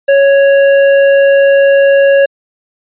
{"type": "tone with tanh clipping", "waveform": "sine", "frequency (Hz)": 554.4, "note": "C#5", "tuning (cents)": 0, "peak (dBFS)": -6, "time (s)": [0.08, 2.26], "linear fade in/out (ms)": 10, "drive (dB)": 13, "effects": ["resampled to 8000 Hz"]}